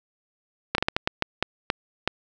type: slowing click train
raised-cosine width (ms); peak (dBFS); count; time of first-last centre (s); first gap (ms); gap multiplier
0.3; -5; 10; 0.75-2.076; 32; 1.36
effects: none